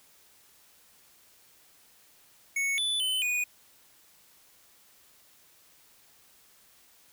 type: tone with pitch steps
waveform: square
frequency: 2212 / 3482 / 3038 / 2467 Hz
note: C#7 / A7 / F#7 / D#7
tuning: -4 / -19 / +45 / -15 cents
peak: -27 dBFS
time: 2.56-3.44 s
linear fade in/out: 5 ms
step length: 220 ms
effects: white hiss -60 dBFS RMS until 7.12 s